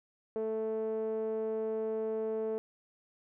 5% pulse tone with low-pass filter, 220 Hz, A3, in tune, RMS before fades -34 dBFS, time 0.36-2.58 s, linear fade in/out 0 ms, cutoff 480 Hz, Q 4.9, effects none

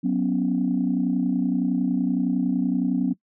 sine chord, F# suspended fourth, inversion none, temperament just, 185 / 246.7 / 277.5 Hz, F#3 / B3 / C#4, 0 / -2 / +2 cents, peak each -24 / -23 / -24 dBFS, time 0.03-3.14 s, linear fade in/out 20 ms, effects noise-tail reverb RT60 0.1 s tail -22 dB re dry + tanh soft clip ceiling -12 dBFS

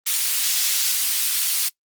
pink high-pass noise, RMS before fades -21 dBFS, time 0.06-1.69 s, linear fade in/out 10 ms, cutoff 3800 Hz, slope 12 dB/octave, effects noise-tail reverb RT60 0.1 s tail -23 dB re dry + Opus 24 kbps

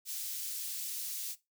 white high-pass noise, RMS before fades -39 dBFS, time 0.05-1.36 s, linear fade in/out 50 ms, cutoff 4100 Hz, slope 12 dB/octave, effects noise-tail reverb RT60 0.2 s tail -17 dB re dry

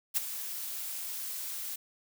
blue noise with ADSR envelope, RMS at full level -26 dBFS, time 0.14-1.76 s, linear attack 32 ms, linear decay 15 ms, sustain -12 dB, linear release 6 ms, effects none

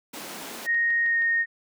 pink high-pass noise, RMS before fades -38 dBFS, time 0.13-0.67 s, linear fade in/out 10 ms, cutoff 210 Hz, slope 24 dB/octave
click train, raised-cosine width 0.3 ms, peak -29 dBFS, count 7, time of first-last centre 0.27-1.221 s, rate 6.31 Hz
sine tone with pitch glide, 1864.7 to 1850.8 Hz, A#6 to A#6, 0 to -13 cents, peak -20 dBFS, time 0.65-1.46 s, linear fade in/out 50 ms, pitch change -13 cents, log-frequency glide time 1.04-1.19 s
effects none

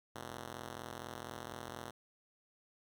5% pulse ring-modulated tone, 119.6 Hz, A#2, 45 cents sharp, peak -30 dBFS, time 0.15-1.91 s, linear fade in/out 10 ms, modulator 22.1 Hz, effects none

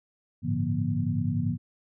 sine tone cluster, 100.8 / 111.2 / 143.7 / 171.3 / 239.3 Hz, G2 / A2 / D3 / F3 / A#3, +49 / +19 / -37 / -33 / +46 cents, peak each -31 dBFS, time 0.42-1.58 s, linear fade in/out 50 ms, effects none

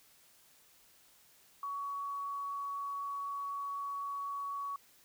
sine tone, 1124 Hz, C#6, 24 cents sharp, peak -36 dBFS, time 1.63-4.76 s, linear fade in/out 2 ms, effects white hiss -64 dBFS RMS until 5.04 s

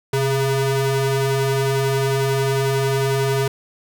45% pulse ring-modulated tone, 270.9 Hz, C#4, 40 cents flat, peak -14 dBFS, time 0.13-3.48 s, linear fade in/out 5 ms, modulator 141 Hz, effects none

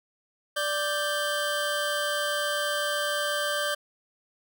25% pulse tone pair together, 587.7 / 1569 Hz, D5 / G6, +1 / +1 cents, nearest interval octave + perfect fourth, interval 1700 cents, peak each -25 dBFS, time 0.56-3.75 s, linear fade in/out 10 ms, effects none

